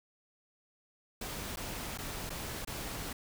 pink noise with dropouts, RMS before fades -40 dBFS, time 1.21-3.13 s, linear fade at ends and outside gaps 5 ms, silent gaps 1.56-1.57 / 1.976-1.985 / 2.295-2.302 / 2.649-2.673 s, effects none

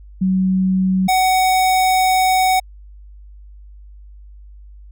sine / square tone pair in turn, 187.7 / 748.4 Hz, F#3 / F#5, +25 / +20 cents, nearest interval 2 octaves, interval 2395 cents, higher second, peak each -13 dBFS, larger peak neither, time 0.21-1.08 / 1.08-2.6 s, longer second, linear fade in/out 10 ms, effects added 50 Hz sine -37 dBFS peak until 4.91 s

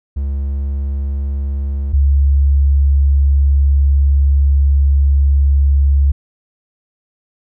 triangle / sine tone pair in turn, 69.3 / 69.74 Hz, C#2 / C#2, 0 / +11 cents, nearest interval unison, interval 11 cents, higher second, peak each -14 / -8 dBFS, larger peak second, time 0.16-1.93 / 1.93-6.12 s, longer second, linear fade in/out 10 ms, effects none

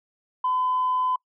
sine tone, 1013 Hz, B5, 44 cents sharp, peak -20 dBFS, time 0.44-1.16 s, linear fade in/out 5 ms, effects noise-tail reverb RT60 0.1 s tail -26 dB re dry + tanh soft clip ceiling -16 dBFS

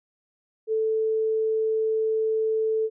sine tone, 440 Hz, A4, in tune, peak -21 dBFS, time 0.67-2.9 s, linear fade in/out 50 ms, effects none

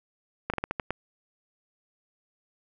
slowing click train, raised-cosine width 0.5 ms, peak -13 dBFS, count 7, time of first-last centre 0.5-0.906 s, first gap 37 ms, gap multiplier 1.24, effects none

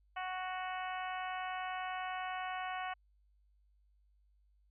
harmonic tone, 370 Hz, F#4, in tune, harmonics 2 / 3 / 4 / 5 / 6 / 7 / 8, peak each -40 / -44 / -46 / -48 / -50 / -51 / -52 dBFS, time 0.16-2.94 s, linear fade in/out 10 ms, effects added 50 Hz sine -67 dBFS peak until 4.7 s

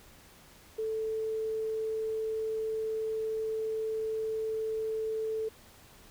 sine tone, 440 Hz, A4, in tune, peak -30 dBFS, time 0.78-5.49 s, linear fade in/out 10 ms, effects pink hiss -56 dBFS RMS until 6.1 s

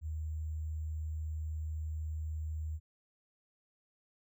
sine tone with sample-and-hold, 78.1 Hz, D#2, 7 cents sharp, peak -35 dBFS, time 0.01-2.8 s, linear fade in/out 50 ms, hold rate 7350 Hz, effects none

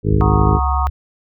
harmonic tone, 51.91 Hz, G#1, in tune, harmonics 1 / 2 / 3 / 4 / 5 / 6 / 7 / 8 / 9, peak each -22 / -16 / -18 / -23 / -30 / -23 / -29 / -22 / -29 dBFS, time 0.03-0.6 s, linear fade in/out 50 ms
sine tone with pitch glide, 66.7 to 69.01 Hz, C2 to C#2, +34 to -7 cents, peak -16 dBFS, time 0.1-0.9 s, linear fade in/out 10 ms, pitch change +59 cents, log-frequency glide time 0.38-0.63 s
sine chord, D# minor seventh, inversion first, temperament equal with one note detuned, 740 / 932.3 / 1097.3 / 1244.5 Hz, F#5 / A#5 / C#6 / D#6, 0 / 0 / -18 / 0 cents, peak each -23 dBFS, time 0.21-0.87 s, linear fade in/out 0 ms
effects none

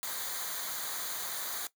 white noise with comb filter, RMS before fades -37 dBFS, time 0.03-1.67 s, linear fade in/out 0 ms, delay 0.37 ms, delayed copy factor -0.7, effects noise-tail reverb RT60 0.1 s tail -17 dB re dry

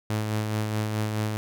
sawtooth tone with tremolo, 107.5 Hz, A2, 40 cents flat, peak -20 dBFS, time 0.1-1.37 s, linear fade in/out 0 ms, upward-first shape sine, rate 4.7 Hz, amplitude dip 35%, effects none

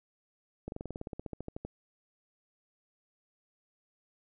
slowing click train, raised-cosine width 2 ms, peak -25 dBFS, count 17, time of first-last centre 0.68-1.65 s, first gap 41 ms, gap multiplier 1.05, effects none

